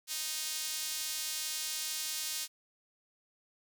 sawtooth tone with high-pass filter, 311.1 Hz, D#4, in tune, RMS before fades -37 dBFS, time 0.07-2.48 s, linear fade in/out 50 ms, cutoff 4600 Hz, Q 0.87, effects none

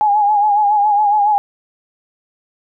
sine tone with vibrato, 830.6 Hz, G#5, in tune, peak -10 dBFS, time 0.01-1.38 s, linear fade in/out 0 ms, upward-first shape sine, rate 7.2 Hz, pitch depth 54 cents each way, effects none

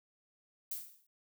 violet noise with exponential decay, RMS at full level -36 dBFS, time 0.71-1.07 s, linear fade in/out 5 ms, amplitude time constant 78 ms, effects none

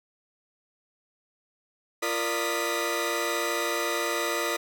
sawtooth tone cluster, 344.8 / 464.3 / 589 / 1237 / 1973 Hz, F4 / A#4 / D5 / D#6 / B6, -22 / -7 / +5 / -10 / -2 cents, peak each -29 dBFS, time 2.02-4.57 s, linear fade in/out 10 ms, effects none

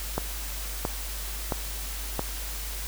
click train, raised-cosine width 1 ms, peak -12 dBFS, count 4, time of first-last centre 0.18-2.193 s, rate 1.49 Hz, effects added 50 Hz sine -34 dBFS peak until 2.87 s + white hiss -37 dBFS RMS until 2.87 s

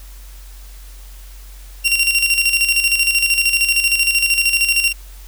sawtooth tone with tremolo, 2756 Hz, F7, 24 cents flat, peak -8 dBFS, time 1.84-4.93 s, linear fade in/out 20 ms, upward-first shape square, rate 13 Hz, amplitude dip 55%, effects added 46 Hz sine -34 dBFS peak until 5.27 s + white hiss -45 dBFS RMS until 5.27 s

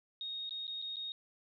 sine tone with dropouts, 3729 Hz, A#7, in tune, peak -38 dBFS, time 0.21-1.12 s, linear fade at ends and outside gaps 1 ms, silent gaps 0.494-0.508 / 0.669-0.678 / 0.817-0.823 / 0.959-0.967 s, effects none

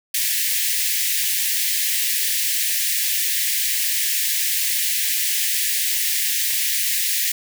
white high-pass noise, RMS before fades -21 dBFS, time 0.14-7.32 s, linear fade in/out 5 ms, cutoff 1700 Hz, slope 96 dB/octave, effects none

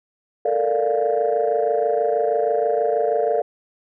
sine chord, Bb major seventh, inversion third, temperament equal with one note detuned, 440 / 466.2 / 592.1 / 698.5 Hz, A4 / Bb4 / D5 / F5, 0 / 0 / +14 / 0 cents, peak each -22 dBFS, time 0.45-3.42 s, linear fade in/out 5 ms, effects tanh soft clip ceiling -10 dBFS

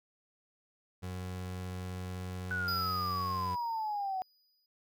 30% pulse tone, 91.6 Hz, F#2, 17 cents flat, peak -35 dBFS, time 1.02-3.56 s, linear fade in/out 20 ms
sine exponential sweep, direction down, 1499 to 740 Hz, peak -32 dBFS, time 2.51-4.22 s, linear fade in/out 0 ms
square tone with exponential decay, 4939 Hz, D#8, 14 cents flat, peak -34 dBFS, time 2.68-4.66 s, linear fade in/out 2 ms, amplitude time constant 430 ms
effects none

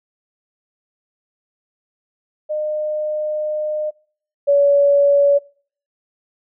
sine tone pair in turn, 609 / 567.7 Hz, D#5 / C#5, -37 / +41 cents, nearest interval minor second, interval 122 cents, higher first, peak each -19 / -10 dBFS, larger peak second, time 2.49-3.91 / 4.47-5.39 s, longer first, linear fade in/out 20 ms, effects noise-tail reverb RT60 0.5 s tail -24 dB re dry

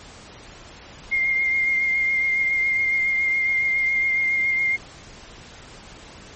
sine tone with vibrato, 2120 Hz, C7, 22 cents sharp, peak -18 dBFS, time 1.11-4.77 s, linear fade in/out 20 ms, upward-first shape triangle, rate 7.2 Hz, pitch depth 24 cents each way, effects pink hiss -43 dBFS RMS until 6.35 s + MP3 32 kbps

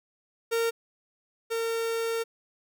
45% pulse tone pair in turn, 460 / 456.8 Hz, A#4 / A#4, -23 / -35 cents, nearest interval unison, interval 12 cents, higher first, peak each -24 / -27 dBFS, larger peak first, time 0.51-0.71 / 1.5-2.24 s, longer second, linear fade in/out 20 ms, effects none

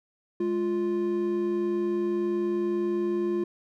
triangle tone pair together, 207.7 / 349.5 Hz, G#3 / F4, 0 / +1 cents, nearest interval major sixth, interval 901 cents, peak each -30 / -23 dBFS, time 0.4-3.44 s, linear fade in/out 5 ms, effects none

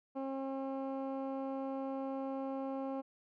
15% pulse tone with low-pass filter, 269.2 Hz, C4, 49 cents sharp, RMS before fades -39 dBFS, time 0.15-3.02 s, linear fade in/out 20 ms, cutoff 810 Hz, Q 0.67, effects none

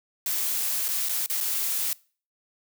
blue noise with dropouts, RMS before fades -27 dBFS, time 0.26-1.93 s, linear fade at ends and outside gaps 1 ms, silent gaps 0.882-0.887 / 1.087-1.093 / 1.261-1.299 / 1.404-1.409 s, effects noise-tail reverb RT60 0.4 s tail -23 dB re dry

